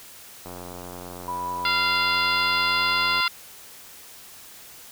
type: click train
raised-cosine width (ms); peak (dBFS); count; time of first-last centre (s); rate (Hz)
1; -24; 245; 0.46-3.202; 89
type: tone with pitch glide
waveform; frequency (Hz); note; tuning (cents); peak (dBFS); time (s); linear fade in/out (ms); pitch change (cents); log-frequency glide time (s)
sine; 984 to 1019.3; B5 to C6; -7 to -46; -27; 1.28-3.27; 2; +61; 1.55-3.13
type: harmonic tone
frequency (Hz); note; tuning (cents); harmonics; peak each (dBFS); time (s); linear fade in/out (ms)
693; F5; -14; 2 / 3 / 4 / 5 / 6 / 7; -25 / -27 / -28 / -29 / -30 / -30; 1.65-3.28; 2
effects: white hiss -45 dBFS RMS until 4.91 s